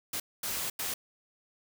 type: noise bursts at uneven times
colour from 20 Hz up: white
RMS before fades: -34 dBFS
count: 3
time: 0.13-0.2 / 0.43-0.7 / 0.79-0.94 s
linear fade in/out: 5 ms
effects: none